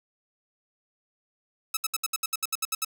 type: tone bursts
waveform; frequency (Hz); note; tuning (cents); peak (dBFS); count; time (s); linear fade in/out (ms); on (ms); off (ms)
5% pulse; 1300; E6; -24; -13; 12; 1.74-2.848; 5; 30; 68
effects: none